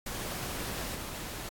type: noise with level steps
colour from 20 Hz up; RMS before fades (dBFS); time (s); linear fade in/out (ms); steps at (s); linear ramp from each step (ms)
pink; -37 / -40; 0.06-1.49; 5; 0.94; 10
effects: AAC 64 kbps